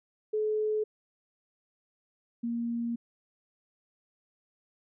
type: tone pair in turn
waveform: sine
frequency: 428.8 / 234.5 Hz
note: A4 / A#3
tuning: -45 / +11 cents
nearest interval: minor seventh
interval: 1044 cents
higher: first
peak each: -26 / -29 dBFS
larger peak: first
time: 0.33-0.84 / 2.43-2.96 s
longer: second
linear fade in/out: 10 ms
effects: none